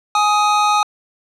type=tone pair together; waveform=square; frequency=835.6 / 1252 Hz; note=G#5 / D#6; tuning=+10 / +10 cents; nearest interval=perfect fifth; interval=700 cents; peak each=-16 dBFS; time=0.15-0.83 s; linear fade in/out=2 ms; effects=low-pass 6000 Hz 12 dB/octave